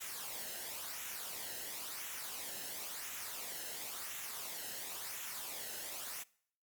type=noise with flanger; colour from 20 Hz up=white; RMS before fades=-44 dBFS; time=0-6.24 s; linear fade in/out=20 ms; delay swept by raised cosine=0.21 to 0.87 ms; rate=0.96 Hz; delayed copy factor=-0.55; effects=noise-tail reverb RT60 0.6 s tail -22 dB re dry + Opus 48 kbps

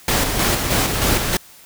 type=noise with tremolo; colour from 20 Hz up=pink; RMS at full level=-17 dBFS; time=0.08-1.37 s; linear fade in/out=2 ms; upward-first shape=square; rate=3.2 Hz; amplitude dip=40%; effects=white hiss -45 dBFS RMS until 1.65 s

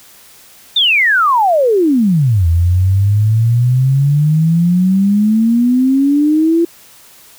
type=exponential two-way sweep; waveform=sine; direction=down then up; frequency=3700 to 82.2 to 341.6 Hz; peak=-8 dBFS; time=0.76-6.65 s; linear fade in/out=5 ms; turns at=2.47 s; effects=white hiss -42 dBFS RMS until 7.38 s

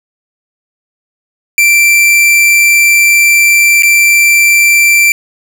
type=tone with dropouts; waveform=45% pulse; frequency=2349 Hz; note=D7; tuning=in tune; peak=-4 dBFS; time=1.58-5.12 s; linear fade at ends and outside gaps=1 ms; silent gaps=3.823-3.832 s; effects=none

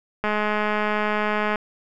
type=click train; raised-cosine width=0.5 ms; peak=-9 dBFS; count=279; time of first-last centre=0.24-1.558 s; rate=211 Hz; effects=none

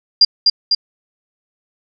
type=tone with echo; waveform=sine; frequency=4799 Hz; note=D8; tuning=37 cents sharp; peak=-4 dBFS; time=0.21-0.25 s; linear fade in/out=5 ms; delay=250 ms; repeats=2; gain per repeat=-3 dB; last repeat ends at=0.75 s; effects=none

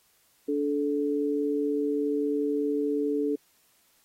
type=tone pair together; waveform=sine; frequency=289.6 / 434.5 Hz; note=D4 / A4; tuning=-24 / -22 cents; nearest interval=perfect fifth; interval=702 cents; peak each=-27 dBFS; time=0.48-3.36 s; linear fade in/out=10 ms; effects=white hiss -65 dBFS RMS until 4.04 s + AAC 48 kbps

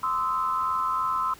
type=tone cluster; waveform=sine; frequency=1037 / 1227 / 1310 Hz; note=C6 / D#6 / E6; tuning=-16 / -25 / -11 cents; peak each=-26 / -34 / -27 dBFS; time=0.03-1.34 s; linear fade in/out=5 ms; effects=pink hiss -49 dBFS RMS until 1.39 s

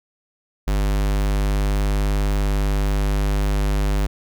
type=tone; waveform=square; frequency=50.1 Hz; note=G1; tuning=38 cents sharp; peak=-18 dBFS; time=0.67-4.07 s; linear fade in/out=10 ms; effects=none

